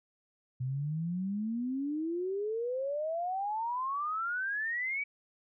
sine exponential sweep, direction up, 124.6 to 2304 Hz, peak -31 dBFS, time 0.6-5.04 s, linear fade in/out 10 ms, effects none

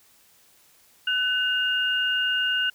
sine tone pair together, 1500 / 2832 Hz, F#6 / F7, +23 / +23 cents, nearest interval major seventh, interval 1100 cents, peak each -24 dBFS, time 1.07-2.7 s, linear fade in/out 5 ms, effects white hiss -58 dBFS RMS until 2.74 s

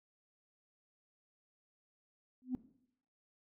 sine tone with exponential growth, 253.8 Hz, B3, 47 cents sharp, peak -28 dBFS, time 2.42-2.55 s, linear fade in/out 0 ms, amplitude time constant 28 ms, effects noise-tail reverb RT60 0.7 s tail -17 dB re dry + tanh soft clip ceiling -28 dBFS

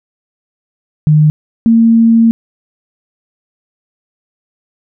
sine tone pair in turn, 152.4 / 228.3 Hz, D#3 / A#3, -36 / -36 cents, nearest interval perfect fifth, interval 700 cents, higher second, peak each -4 dBFS, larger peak neither, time 1.07-1.3 / 1.66-2.31 s, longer second, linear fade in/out 0 ms, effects none

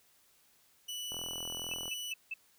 sawtooth tone, 2960 Hz, F#7, in tune, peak -35 dBFS, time 0.88-2.13 s, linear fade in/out 10 ms
click train, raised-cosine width 1 ms, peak -32 dBFS, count 33, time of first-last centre 1.12-1.88 s, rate 42.1 Hz
sine tone bursts, 2637 Hz, E7, in tune, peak -35 dBFS, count 4, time 1.71-2.34 s, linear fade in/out 5 ms, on 30 ms, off 170 ms
effects white hiss -67 dBFS RMS until 2.58 s

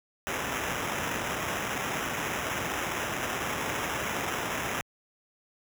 blue noise with sample-and-hold, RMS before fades -32 dBFS, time 0.27-4.81 s, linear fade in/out 0 ms, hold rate 4410 Hz, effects high-pass 60 Hz 12 dB/octave

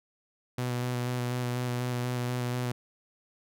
sawtooth tone with vibrato, 123.47 Hz, B2, in tune, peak -25 dBFS, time 0.58-2.72 s, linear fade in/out 5 ms, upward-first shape square, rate 4.1 Hz, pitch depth 14 cents each way, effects none

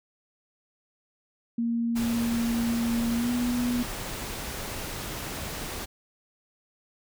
sine tone with pitch glide, 233.1 to 243.3 Hz, A#3 to B3, 0 to -26 cents, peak -24 dBFS, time 1.58-3.83 s, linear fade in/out 5 ms, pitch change +74 cents, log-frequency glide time 3.16-3.3 s
pink noise, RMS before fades -35 dBFS, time 1.95-5.86 s, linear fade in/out 20 ms
effects none

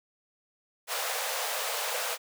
pink high-pass noise, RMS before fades -32 dBFS, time 0.87-2.18 s, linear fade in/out 50 ms, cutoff 460 Hz, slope 96 dB/octave, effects none

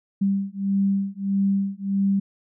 sine beating tone pair, 196 / 197.6 Hz, G3 / G3, 0 / +14 cents, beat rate 1.6 Hz, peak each -23 dBFS, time 0.21-2.2 s, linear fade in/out 10 ms, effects none

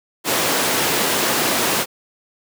pink high-pass noise, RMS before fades -19 dBFS, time 0.24-1.86 s, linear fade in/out 50 ms, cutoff 260 Hz, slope 12 dB/octave, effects none

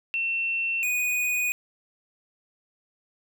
sine / square tone pair in turn, 2700 / 2477 Hz, E7 / D#7, +41 / -8 cents, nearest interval minor second, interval 149 cents, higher first, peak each -24 dBFS, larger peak neither, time 0.14-0.83 / 0.83-1.52 s, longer neither, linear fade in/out 0 ms, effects none

